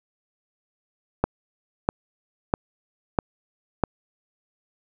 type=click train; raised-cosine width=1 ms; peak=-5 dBFS; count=5; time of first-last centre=1.24-3.837 s; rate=1.54 Hz; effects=none